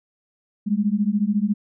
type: beating tone pair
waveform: sine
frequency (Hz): 200 / 214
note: G3 / A3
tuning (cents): +35 / -48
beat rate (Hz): 14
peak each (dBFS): -21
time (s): 0.66-1.54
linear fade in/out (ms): 20
effects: none